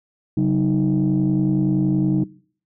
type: tone cluster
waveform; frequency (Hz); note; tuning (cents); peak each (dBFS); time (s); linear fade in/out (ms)
sine; 138.3 / 189 / 312; C#3 / F#3 / D#4; -4 / +37 / +5; -19; 0.37-2.24; 5
effects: noise-tail reverb RT60 0.5 s tail -21 dB re dry + tanh soft clip ceiling -11 dBFS